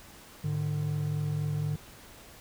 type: tone pair together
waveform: triangle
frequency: 106.07 / 150 Hz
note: G#2 / D3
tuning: +37 / +37 cents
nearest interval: tritone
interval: 600 cents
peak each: -32 / -27 dBFS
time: 0.44-1.76 s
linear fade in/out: 5 ms
effects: pink hiss -51 dBFS RMS until 2.4 s